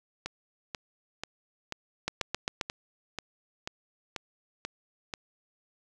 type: two click trains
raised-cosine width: 0.2 ms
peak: -17 / -12 dBFS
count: 11 / 5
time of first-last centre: 0.26-5.138 / 2.08-2.612 s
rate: 2.05 / 7.52 Hz
effects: none